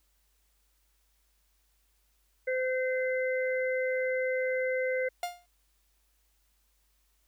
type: harmonic tone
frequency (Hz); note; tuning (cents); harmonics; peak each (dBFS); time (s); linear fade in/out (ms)
514; C5; -31; 1 / 3 / 4; -28 / -38 / -35; 2.47-5.09; 10
type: tone with exponential decay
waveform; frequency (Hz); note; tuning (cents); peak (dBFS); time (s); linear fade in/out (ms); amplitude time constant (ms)
45% pulse; 705; F5; +16; -28; 5.23-5.46; 2; 48
effects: added 50 Hz sine -70 dBFS peak until 7.27 s + white hiss -73 dBFS RMS until 7.27 s